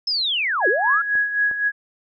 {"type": "linear two-way sweep", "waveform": "sine", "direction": "down then up", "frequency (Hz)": [5280, 341.4, 1424], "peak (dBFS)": -19, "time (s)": [0.07, 1.02], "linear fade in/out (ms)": 5, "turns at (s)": 0.68}
{"type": "tone with tremolo", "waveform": "sine", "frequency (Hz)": 1666, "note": "G#6", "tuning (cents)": 5, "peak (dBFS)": -15, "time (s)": [0.6, 1.72], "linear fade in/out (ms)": 50, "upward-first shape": "sine", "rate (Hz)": 3.9, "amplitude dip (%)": 65}
{"type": "clicks", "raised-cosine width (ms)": 1, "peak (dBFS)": -25, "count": 2, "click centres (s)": [1.154, 1.513]}
{"effects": []}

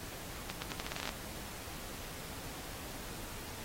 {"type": "accelerating click train", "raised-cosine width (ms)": 0.2, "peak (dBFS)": -19, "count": 12, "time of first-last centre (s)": [0.5, 1.092], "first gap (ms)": 120, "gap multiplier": 0.82, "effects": ["pink hiss -46 dBFS RMS until 3.64 s", "AAC 48 kbps"]}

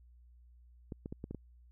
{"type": "clicks", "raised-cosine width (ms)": 3, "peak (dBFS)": -28, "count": 6, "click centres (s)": [0.922, 1.059, 1.125, 1.241, 1.31, 1.347], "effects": ["added 60 Hz sine -57 dBFS peak until 1.71 s"]}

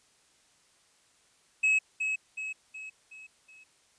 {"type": "tone with echo", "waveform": "triangle", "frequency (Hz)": 2571, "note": "E7", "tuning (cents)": -44, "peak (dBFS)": -20, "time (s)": [1.63, 1.79], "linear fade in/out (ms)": 10, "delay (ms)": 370, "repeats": 5, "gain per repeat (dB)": -6, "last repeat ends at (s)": 3.64, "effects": ["white hiss -65 dBFS RMS until 3.98 s", "resampled to 22050 Hz"]}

